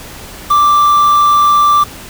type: tone with quantisation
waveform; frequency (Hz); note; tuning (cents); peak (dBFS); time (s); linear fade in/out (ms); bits
triangle; 1174.7; D6; 0; -4; 0.5-1.84; 10; 4
effects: pink hiss -31 dBFS RMS until 2.09 s

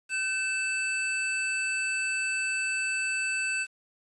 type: tone pair together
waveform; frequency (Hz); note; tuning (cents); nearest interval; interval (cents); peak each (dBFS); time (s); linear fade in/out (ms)
square; 1530 / 2637; G6 / E7; -42 / 0; major sixth; 942; -33 / -29; 0.09-3.67; 50
effects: resampled to 22050 Hz + 9-bit

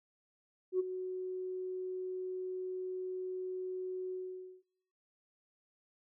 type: tone with ADSR envelope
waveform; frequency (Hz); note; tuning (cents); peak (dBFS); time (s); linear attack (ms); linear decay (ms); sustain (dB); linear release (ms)
sine; 370; F#4; 0; -25; 0.72-4.63; 76; 20; -11; 510
effects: noise-tail reverb RT60 1.0 s tail -25 dB re dry + tanh soft clip ceiling -23 dBFS

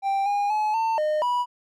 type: tone with pitch steps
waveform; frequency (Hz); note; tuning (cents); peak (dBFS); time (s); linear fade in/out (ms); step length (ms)
triangle; 786 / 814 / 853 / 900 / 611 / 978; G5 / G#5 / G#5 / A5 / D#5 / B5; +4 / -35 / +46 / +39 / -32 / -17; -19; 0.02-1.46; 50; 240
effects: none

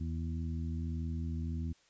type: harmonic tone with a mistuned harmonic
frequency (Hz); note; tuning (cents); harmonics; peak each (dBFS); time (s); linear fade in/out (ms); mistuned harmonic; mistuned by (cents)
81.6; E2; -17; 1 / 2 / 3 / 4; -35 / -41 / -42 / -52; 0-1.73; 10; 4; +25
effects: white hiss -67 dBFS RMS until 1.89 s + resampled to 16000 Hz

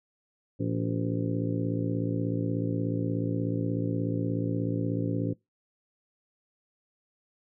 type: harmonic tone with a mistuned harmonic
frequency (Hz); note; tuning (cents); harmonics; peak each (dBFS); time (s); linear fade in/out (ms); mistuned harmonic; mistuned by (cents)
56.6; A1; +50; 2 / 3 / 4 / 5 / 6 / 7 / 8 / 9; -31 / -33 / -40 / -31 / -42 / -39 / -41 / -39; 0.59-5.34; 20; 7; -86
effects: noise-tail reverb RT60 0.2 s tail -23 dB re dry

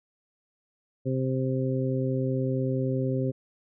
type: harmonic tone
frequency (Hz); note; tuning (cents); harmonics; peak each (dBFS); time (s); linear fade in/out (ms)
130.81; C3; 0; 1 / 2 / 3 / 4; -27 / -30 / -32 / -33; 1.05-3.32; 20
effects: none

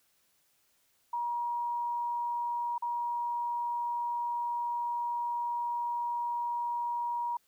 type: tone with dropouts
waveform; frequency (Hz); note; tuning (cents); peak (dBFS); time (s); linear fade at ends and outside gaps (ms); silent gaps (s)
sine; 953; A#5; +38; -30; 1.13-7.37; 5; 2.781-2.822
effects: white hiss -71 dBFS RMS until 7.47 s

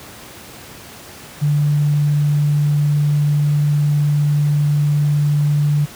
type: tone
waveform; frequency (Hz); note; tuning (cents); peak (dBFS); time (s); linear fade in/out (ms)
sine; 146.83; D3; 0; -12; 1.41-5.86; 20
effects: pink hiss -37 dBFS RMS until 5.95 s + high-pass 80 Hz 12 dB/octave

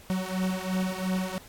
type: beating tone pair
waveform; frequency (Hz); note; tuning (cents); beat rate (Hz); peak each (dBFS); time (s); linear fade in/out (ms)
45% pulse; 185 / 187.9; F#3 / F#3; 0 / +27; 2.9; -30 / -30; 0.1-1.38; 0
effects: pink hiss -51 dBFS RMS until 1.48 s + AAC 64 kbps

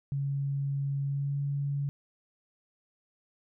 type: tone with pitch glide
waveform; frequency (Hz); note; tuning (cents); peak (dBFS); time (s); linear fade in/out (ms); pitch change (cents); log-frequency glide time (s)
sine; 139.4 to 141.35; C#3 to C#3; +10 to +34; -28; 0.12-1.89; 0; +24; 1.05-1.38
effects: none

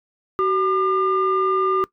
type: tone pair together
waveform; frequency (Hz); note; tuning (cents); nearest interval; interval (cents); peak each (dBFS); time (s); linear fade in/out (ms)
sine; 378.6 / 1202; F#4 / D6; +40 / +40; octave + minor sixth; 2000; -18; 0.39-1.84; 0
effects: noise-tail reverb RT60 0.1 s tail -20 dB re dry + tanh soft clip ceiling -12 dBFS

